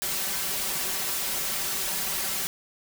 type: noise with comb filter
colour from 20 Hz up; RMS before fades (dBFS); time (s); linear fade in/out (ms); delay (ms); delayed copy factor
white; -29; 0.02-2.47; 0; 5.2; +0.8
effects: none